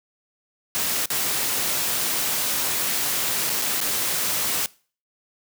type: noise with dropouts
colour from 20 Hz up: white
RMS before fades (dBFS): -24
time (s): 0.75-4.66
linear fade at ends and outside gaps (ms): 0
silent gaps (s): 1.057-1.103 / 3.495-3.5 / 3.616-3.62 / 3.804-3.813
effects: noise-tail reverb RT60 0.4 s tail -22 dB re dry + high-pass 100 Hz 12 dB/octave